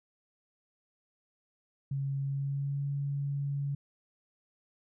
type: tone with pitch glide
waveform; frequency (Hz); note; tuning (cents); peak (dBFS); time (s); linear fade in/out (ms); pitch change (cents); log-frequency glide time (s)
sine; 137.8 to 141.02; C#3 to C#3; -10 to +30; -30; 1.91-3.75; 5; +40; 2.21-2.85
effects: none